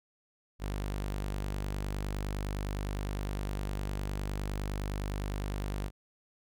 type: tone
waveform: sawtooth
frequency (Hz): 49.79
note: G1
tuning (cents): +28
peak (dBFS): -29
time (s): 0.59-5.91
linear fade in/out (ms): 50
effects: none